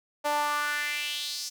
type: tone with high-pass filter sweep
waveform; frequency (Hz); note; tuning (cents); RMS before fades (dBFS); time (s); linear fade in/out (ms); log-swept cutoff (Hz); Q
sawtooth; 294.3; D4; +4; -30; 0.24-1.5; 20; 690 to 5700; 3.5
effects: none